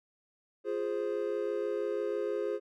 triangle chord, F minor, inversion none, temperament equal, 349.2 / 415.3 / 523.3 Hz, F4 / Ab4 / C5, 0 / 0 / 0 cents, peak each -35 / -31 / -34 dBFS, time 0.64-2.6 s, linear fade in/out 50 ms, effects none

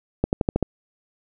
accelerating click train, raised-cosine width 2 ms, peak -6 dBFS, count 6, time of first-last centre 0.24-0.627 s, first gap 89 ms, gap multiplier 0.93, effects none

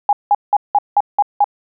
sine tone bursts, 820 Hz, G#5, 22 cents flat, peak -8 dBFS, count 7, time 0.09-1.443 s, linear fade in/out 2 ms, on 39 ms, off 180 ms, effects none

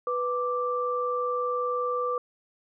sine tone pair together, 493.9 / 1174.7 Hz, B4 / D6, 0 / 0 cents, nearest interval octave + minor third, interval 1500 cents, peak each -28 dBFS, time 0.07-2.18 s, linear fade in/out 2 ms, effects none

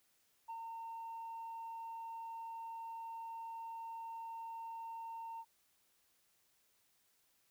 sine tone with ADSR envelope, 912 Hz, A#5, 38 cents flat, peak -39 dBFS, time 0.48-5.45 s, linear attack 20 ms, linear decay 60 ms, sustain -3 dB, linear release 55 ms, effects tanh soft clip ceiling -41 dBFS + white hiss -75 dBFS RMS until 7.5 s

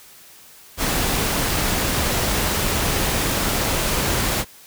pink noise, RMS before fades -21 dBFS, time 0.77-4.45 s, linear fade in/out 50 ms, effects white hiss -46 dBFS RMS until 4.66 s

